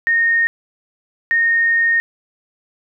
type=tone pair in turn; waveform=sine; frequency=1846 / 1846 Hz; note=A#6 / A#6; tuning=-17 / -17 cents; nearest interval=unison; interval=0 cents; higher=neither; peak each=-12 dBFS; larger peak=neither; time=0.07-0.47 / 1.31-2 s; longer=second; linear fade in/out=0 ms; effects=none